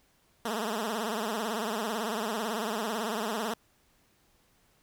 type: tone with vibrato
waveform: 10% pulse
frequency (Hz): 220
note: A3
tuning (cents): 0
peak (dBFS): -22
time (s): 0.45-3.54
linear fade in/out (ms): 5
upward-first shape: triangle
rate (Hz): 18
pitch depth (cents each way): 160
effects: pink hiss -67 dBFS RMS until 4.82 s